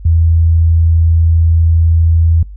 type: tone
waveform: sine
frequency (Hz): 82.41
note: E2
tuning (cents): 0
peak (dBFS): -6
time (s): 0.05-2.43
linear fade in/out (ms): 5
effects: noise-tail reverb RT60 0.2 s tail -26 dB re dry + added 50 Hz sine -27 dBFS peak until 2.56 s